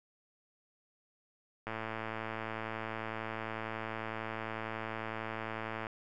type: click train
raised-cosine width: 0.5 ms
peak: -23 dBFS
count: 467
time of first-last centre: 1.67-5.868 s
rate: 111 Hz
effects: none